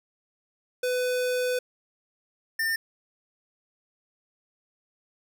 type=tone pair in turn; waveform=square; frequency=500 / 1801.5 Hz; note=B4 / A6; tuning=+21 / +40 cents; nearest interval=octave + minor seventh; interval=2219 cents; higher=second; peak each=-25 dBFS; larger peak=neither; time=0.83-1.59 / 2.59-2.76 s; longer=first; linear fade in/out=5 ms; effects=none